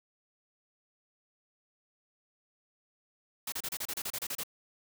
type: noise bursts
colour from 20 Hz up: white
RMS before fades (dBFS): -36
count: 12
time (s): 3.47-4.435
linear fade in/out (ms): 5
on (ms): 52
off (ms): 31
effects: none